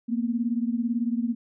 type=beating tone pair; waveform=sine; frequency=230 / 248 Hz; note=A#3 / B3; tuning=-23 / +7 cents; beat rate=18 Hz; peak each=-25 / -28 dBFS; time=0.08-1.35 s; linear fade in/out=20 ms; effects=none